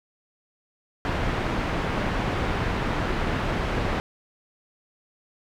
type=low-pass noise; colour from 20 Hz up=pink; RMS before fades=-26 dBFS; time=1.05-4 s; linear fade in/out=0 ms; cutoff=2200 Hz; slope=12 dB/octave; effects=none